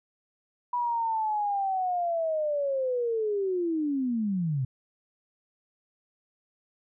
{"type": "linear sweep", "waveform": "sine", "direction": "down", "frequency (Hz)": [981, 123.47], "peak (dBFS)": -25, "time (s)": [0.73, 4.65], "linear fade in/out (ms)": 5, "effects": []}